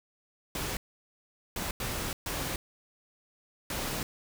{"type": "noise bursts at uneven times", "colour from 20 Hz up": "pink", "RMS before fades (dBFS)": -34, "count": 5, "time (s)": [[0.55, 0.77], [1.56, 1.71], [1.8, 2.13], [2.26, 2.56], [3.7, 4.03]], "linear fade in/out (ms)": 2, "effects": []}